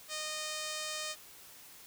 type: tone with low-pass filter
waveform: 5% pulse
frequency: 616 Hz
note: D#5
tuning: 17 cents flat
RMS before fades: -39 dBFS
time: 0.08-1.16 s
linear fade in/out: 50 ms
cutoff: 9700 Hz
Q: 1.2
effects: white hiss -54 dBFS RMS until 1.86 s